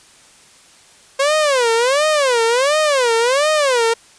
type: tone with vibrato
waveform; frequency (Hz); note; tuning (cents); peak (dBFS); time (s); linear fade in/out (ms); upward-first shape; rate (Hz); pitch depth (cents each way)
sawtooth; 531; C5; +25; -9; 1.19-3.94; 10; sine; 1.4; 270
effects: white hiss -47 dBFS RMS until 4.18 s + resampled to 22050 Hz